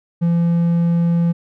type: tone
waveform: triangle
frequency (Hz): 170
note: F3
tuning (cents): -46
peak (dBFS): -11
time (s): 0.21-1.33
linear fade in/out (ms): 20
effects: none